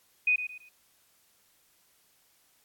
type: tone with echo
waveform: sine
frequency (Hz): 2489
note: D#7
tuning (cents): 0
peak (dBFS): -21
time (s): 0.27-0.36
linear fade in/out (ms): 5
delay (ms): 110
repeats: 3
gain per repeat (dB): -10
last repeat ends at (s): 0.69
effects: white hiss -66 dBFS RMS until 2.64 s + AAC 64 kbps